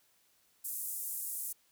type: band-pass noise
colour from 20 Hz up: white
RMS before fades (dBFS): -39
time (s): 0.64-1.53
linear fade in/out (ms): 10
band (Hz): 8600 to 15000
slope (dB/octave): 24
effects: white hiss -70 dBFS RMS until 1.71 s